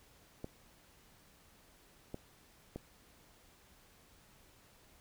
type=clicks; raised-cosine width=2 ms; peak=-28 dBFS; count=3; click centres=0.444 / 2.144 / 2.76 s; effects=pink hiss -64 dBFS RMS until 5 s